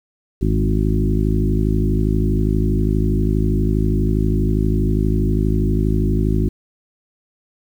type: harmonic tone with a mistuned harmonic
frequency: 52.4 Hz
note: G#1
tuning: 16 cents sharp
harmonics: 1 / 2 / 3 / 4 / 5 / 6 / 7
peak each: -18 / -21 / -23 / -24 / -25 / -26 / -26 dBFS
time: 0.41-6.49 s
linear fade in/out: 10 ms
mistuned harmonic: 3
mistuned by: +26 cents
effects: 8-bit